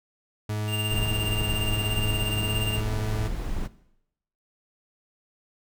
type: tone with pitch glide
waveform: 40% pulse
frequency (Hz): 106.1 to 107.83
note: G#2 to A2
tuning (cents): +38 to -34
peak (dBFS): -26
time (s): 0.49-3.28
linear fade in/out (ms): 5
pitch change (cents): +28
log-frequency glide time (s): 2.04-3
type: tone with tremolo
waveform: square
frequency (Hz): 2794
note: F7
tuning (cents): 0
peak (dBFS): -27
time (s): 0.67-2.81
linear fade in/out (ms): 50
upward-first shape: sine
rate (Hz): 17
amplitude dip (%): 65
type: noise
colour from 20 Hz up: brown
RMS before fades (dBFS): -30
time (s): 0.9-3.68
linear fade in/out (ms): 20
effects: noise-tail reverb RT60 0.8 s tail -18 dB re dry